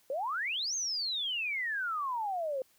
sine exponential two-way sweep, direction up then down, 508 to 6520 to 508 Hz, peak -31 dBFS, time 0.1-2.62 s, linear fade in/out 2 ms, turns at 0.75 s, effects white hiss -67 dBFS RMS until 2.78 s

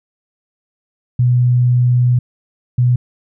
sine tone bursts at uneven times, 123.47 Hz, B2, in tune, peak -9 dBFS, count 2, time 1.19-2.19 / 2.78-2.96 s, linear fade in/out 5 ms, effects none

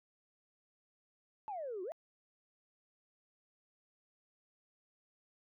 sine exponential two-way sweep, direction down then up, 888 to 349.2 to 707 Hz, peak -38 dBFS, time 1.48-1.92 s, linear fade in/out 0 ms, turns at 1.83 s, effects tanh soft clip ceiling -34 dBFS

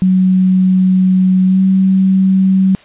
sine tone with pitch glide, 186.2 to 190.11 Hz, F#3 to F#3, +11 to +47 cents, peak -7 dBFS, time 0.02-2.75 s, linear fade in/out 0 ms, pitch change +36 cents, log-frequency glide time 1.46-1.61 s, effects white hiss -42 dBFS RMS until 2.84 s + resampled to 8000 Hz

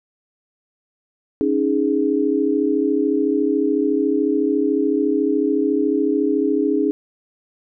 sine chord, C# suspended second, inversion none, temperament equal, 277.2 / 311.1 / 415.3 Hz, C#4 / D#4 / G#4, 0 / 0 / 0 cents, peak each -20 dBFS, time 1.41-6.91 s, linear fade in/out 0 ms, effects none

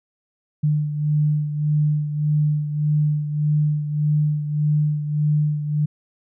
sine beating tone pair, 149.7 / 151.4 Hz, D3 / D#3, +33 / -47 cents, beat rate 1.7 Hz, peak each -18 / -25 dBFS, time 0.63-5.86 s, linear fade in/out 10 ms, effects none

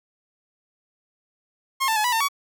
sawtooth tone with pitch steps, 1073 / 889 / 852 / 981 / 903 / 1128 Hz, C6 / A5 / G#5 / B5 / A5 / C#6, +43 / +18 / +44 / -12 / +45 / +30 cents, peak -16 dBFS, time 1.8-2.286 s, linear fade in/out 20 ms, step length 81 ms, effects none

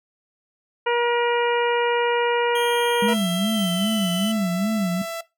harmonic tone, 476.9 Hz, A#4, 39 cents sharp, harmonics 1 / 2 / 3 / 4 / 5 / 6, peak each -21 / -22 / -27 / -31 / -31 / -32 dBFS, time 0.86-3.14 s, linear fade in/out 10 ms
45% pulse tone with pitch glide, 3211 to 3031 Hz, G7 to F#7, +41 to +41 cents, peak -27 dBFS, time 2.55-4.32 s, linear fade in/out 5 ms, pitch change -100 cents, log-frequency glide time 3.37-3.94 s
sine tone with vibrato, 196.9 Hz, G3, 8 cents sharp, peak -20 dBFS, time 3.02-5.02 s, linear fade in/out 5 ms, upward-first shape sine, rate 2.5 Hz, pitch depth 190 cents each way
sawtooth tone, 666 Hz, E5, 18 cents sharp, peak -24 dBFS, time 3.08-5.21 s, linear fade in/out 5 ms
effects noise-tail reverb RT60 0.2 s tail -17 dB re dry

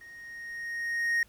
triangle tone with level ramp, 1864.7 Hz, A#6, in tune, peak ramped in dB -45 to -21 dBFS, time 0.01-1.23 s, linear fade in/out 2 ms, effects pink hiss -62 dBFS RMS until 1.28 s

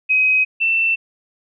sine tone pair in turn, 2528 / 2678 Hz, D#7 / E7, +27 / +27 cents, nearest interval minor second, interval 100 cents, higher second, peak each -12 / -14 dBFS, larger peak first, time 0.09-0.45 / 0.6-0.96 s, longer neither, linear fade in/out 20 ms, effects none

